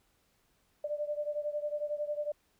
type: beating tone pair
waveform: sine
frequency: 590 / 601 Hz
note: D5 / D5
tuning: +8 / +40 cents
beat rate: 11 Hz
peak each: -34 / -37 dBFS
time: 0.84-2.32 s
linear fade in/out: 5 ms
effects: pink hiss -72 dBFS RMS until 2.59 s